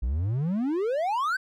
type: exponential sweep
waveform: triangle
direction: up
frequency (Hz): 54.8 to 1585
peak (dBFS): -22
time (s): 0.02-1.37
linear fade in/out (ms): 10
effects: none